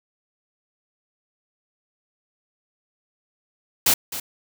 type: noise with echo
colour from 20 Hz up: white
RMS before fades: -17 dBFS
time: 3.86-3.94 s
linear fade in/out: 5 ms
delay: 260 ms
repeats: 1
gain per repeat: -13 dB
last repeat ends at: 4.2 s
effects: none